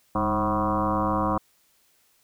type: tone with frequency modulation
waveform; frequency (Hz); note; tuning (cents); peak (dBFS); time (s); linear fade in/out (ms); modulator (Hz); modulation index
sine; 644; E5; -41; -21; 0.15-1.38; 5; 111; 5
effects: white hiss -64 dBFS RMS until 2.23 s

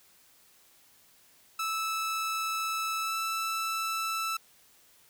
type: tone with pitch glide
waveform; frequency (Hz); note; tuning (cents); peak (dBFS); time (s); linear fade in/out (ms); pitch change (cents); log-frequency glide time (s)
sawtooth; 1311 to 1320.9; E6 to E6; -10 to +3; -26; 1.59-4.37; 5; +13; 3.01-3.16
effects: white hiss -61 dBFS RMS until 5.09 s

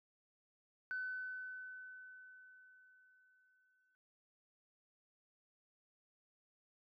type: tone with exponential decay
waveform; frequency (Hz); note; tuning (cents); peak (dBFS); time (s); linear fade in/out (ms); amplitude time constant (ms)
sine; 1510; F#6; +35; -37; 0.91-3.95; 0; 660
effects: noise-tail reverb RT60 0.1 s tail -25 dB re dry + tanh soft clip ceiling -33 dBFS

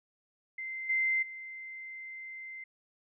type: tone with level steps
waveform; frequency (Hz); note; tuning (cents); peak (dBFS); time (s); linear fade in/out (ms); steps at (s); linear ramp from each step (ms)
sine; 2079; C7; -12; -36 / -26 / -41; 0.58-2.64; 5; 0.89 / 1.22; 10
effects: none

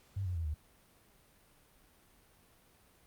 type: tone with pitch steps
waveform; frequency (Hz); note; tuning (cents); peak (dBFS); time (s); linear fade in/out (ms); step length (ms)
sine; 98 / 89.87 / 82.41 / 75.57; G2 / F#2 / E2 / D#2; 0 / -50 / 0 / -50; -33; 0.16-0.544; 10; 96
effects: pink hiss -65 dBFS RMS until 3.06 s + Opus 48 kbps

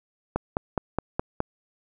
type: click train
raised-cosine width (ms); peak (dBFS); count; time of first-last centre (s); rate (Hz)
1; -10; 6; 0.36-1.404; 4.79
effects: none

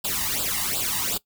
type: noise with flanger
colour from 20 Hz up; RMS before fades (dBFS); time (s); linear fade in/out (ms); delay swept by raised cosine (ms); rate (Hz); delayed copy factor
white; -26; 0.04-1.18; 10; 0.24 to 1.08; 2.7; +0.85
effects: noise-tail reverb RT60 0.1 s tail -20 dB re dry

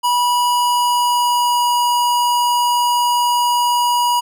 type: tone with pitch glide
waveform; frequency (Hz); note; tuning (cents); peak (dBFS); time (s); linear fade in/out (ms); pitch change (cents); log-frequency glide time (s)
square; 974 to 967.3; B5 to B5; -24 to -36; -14; 0.03-4.21; 20; -12; 0.44-1.75
effects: none

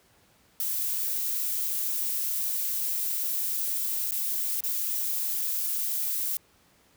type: noise with dropouts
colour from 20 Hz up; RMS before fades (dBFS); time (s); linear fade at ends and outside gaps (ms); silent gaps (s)
violet; -29; 0.6-6.37; 1; 4.11-4.119 / 4.606-4.637
effects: pink hiss -62 dBFS RMS until 6.96 s + high-pass 60 Hz 12 dB/octave

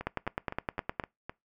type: two click trains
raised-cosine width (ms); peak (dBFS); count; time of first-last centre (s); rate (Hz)
0.5; -15 / -22; 10 / 6; 0.07-0.998 / 0.01-1.295; 9.7 / 3.89
effects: noise-tail reverb RT60 0.2 s tail -23 dB re dry

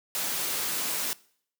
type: noise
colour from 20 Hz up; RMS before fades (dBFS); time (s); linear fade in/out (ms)
white; -30; 0.15-1.13; 0
effects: noise-tail reverb RT60 0.6 s tail -22 dB re dry + high-pass 150 Hz 12 dB/octave

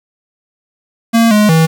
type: tone with pitch steps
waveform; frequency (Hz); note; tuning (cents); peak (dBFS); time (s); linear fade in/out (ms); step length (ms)
square; 229.3 / 210.3 / 161.5; A#3 / G#3 / E3; -28 / +22 / -35; -7; 1.13-1.67; 20; 180
effects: 8-bit

